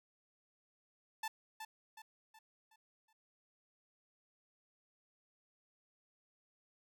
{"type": "tone with echo", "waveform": "sawtooth", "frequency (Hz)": 880, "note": "A5", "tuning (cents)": 0, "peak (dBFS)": -34, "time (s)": [1.23, 1.28], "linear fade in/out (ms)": 5, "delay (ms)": 370, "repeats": 5, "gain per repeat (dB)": -7, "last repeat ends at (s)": 3.13, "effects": []}